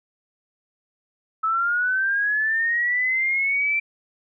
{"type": "linear sweep", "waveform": "sine", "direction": "up", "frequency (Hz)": [1294, 2349], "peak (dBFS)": -19, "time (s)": [1.43, 3.8], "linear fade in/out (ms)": 10, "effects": []}